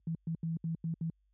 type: tone bursts at uneven times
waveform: sine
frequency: 164 Hz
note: E3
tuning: 9 cents flat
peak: -31 dBFS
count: 6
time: 0.07-0.15 / 0.27-0.35 / 0.43-0.57 / 0.64-0.75 / 0.84-0.94 / 1.01-1.1 s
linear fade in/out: 2 ms
effects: added 50 Hz sine -57 dBFS peak until 1.33 s + high-pass 100 Hz 12 dB/octave